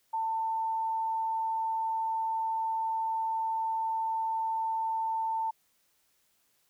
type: tone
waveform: sine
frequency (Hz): 894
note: A5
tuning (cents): +27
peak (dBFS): -28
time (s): 0.13-5.51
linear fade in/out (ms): 10
effects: white hiss -71 dBFS RMS until 6.69 s